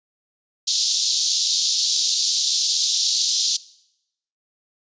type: band-pass noise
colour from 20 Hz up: pink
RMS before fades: -21 dBFS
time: 0.67-3.57 s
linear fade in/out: 10 ms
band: 3700 to 6700 Hz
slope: 48 dB/octave
effects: noise-tail reverb RT60 0.8 s tail -20 dB re dry + resampled to 16000 Hz